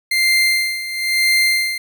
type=tone with tremolo; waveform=30% pulse; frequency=2093 Hz; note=C7; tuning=in tune; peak=-9 dBFS; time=0.11-1.78 s; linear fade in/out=5 ms; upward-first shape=sine; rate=1 Hz; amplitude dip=75%; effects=8-bit